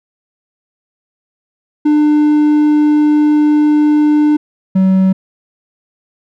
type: tone pair in turn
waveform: triangle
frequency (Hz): 299.5 / 189.38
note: D4 / F#3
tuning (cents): +34 / +41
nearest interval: minor sixth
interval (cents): 793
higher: first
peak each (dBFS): -5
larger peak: neither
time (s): 1.85-4.37 / 4.75-5.13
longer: first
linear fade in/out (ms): 10
effects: none